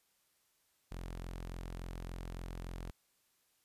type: tone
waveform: sawtooth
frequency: 43.52 Hz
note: F1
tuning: 5 cents flat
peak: -38 dBFS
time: 0.91-2.91 s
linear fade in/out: 10 ms
effects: white hiss -75 dBFS RMS until 3.64 s + resampled to 32000 Hz